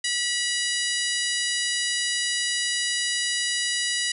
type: harmonic tone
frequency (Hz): 972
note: B5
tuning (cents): -28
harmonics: 2 / 3 / 4 / 5 / 6 / 7 / 8 / 9 / 10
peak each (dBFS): -29 / -30 / -31 / -31 / -36 / -35 / -35 / -37 / -34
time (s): 0.04-4.12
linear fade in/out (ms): 5
effects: none